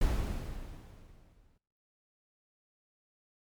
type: noise with exponential decay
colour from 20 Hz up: brown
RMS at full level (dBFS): -27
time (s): 0.01-1.58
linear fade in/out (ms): 5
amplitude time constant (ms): 340
effects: noise-tail reverb RT60 0.8 s tail -25 dB re dry + MP3 96 kbps